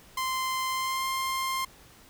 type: tone with pitch glide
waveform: sawtooth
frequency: 1041 to 1055.5 Hz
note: C6 to C6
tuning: -9 to +15 cents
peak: -24 dBFS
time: 0.17-1.65 s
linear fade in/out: 5 ms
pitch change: +24 cents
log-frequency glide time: 0.69-1.06 s
effects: pink hiss -54 dBFS RMS until 2.09 s